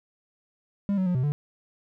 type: tone with pitch steps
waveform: triangle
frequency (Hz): 200.4 / 187.1 / 179 / 127.5 / 146.4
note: G3 / F#3 / F3 / C3 / D3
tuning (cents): +38 / +20 / +43 / -44 / -5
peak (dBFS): -20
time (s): 0.89-1.32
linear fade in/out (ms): 0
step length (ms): 86
effects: none